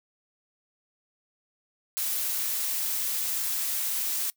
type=noise; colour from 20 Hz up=blue; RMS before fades=-29 dBFS; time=1.97-4.3 s; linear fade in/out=0 ms; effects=noise-tail reverb RT60 0.1 s tail -23 dB re dry